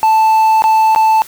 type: tone with dropouts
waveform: triangle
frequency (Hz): 880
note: A5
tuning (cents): 0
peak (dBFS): -5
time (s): 0.03-1.22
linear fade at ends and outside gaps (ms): 0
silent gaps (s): 0.621-0.64 / 0.949-0.96
effects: white hiss -36 dBFS RMS until 1.27 s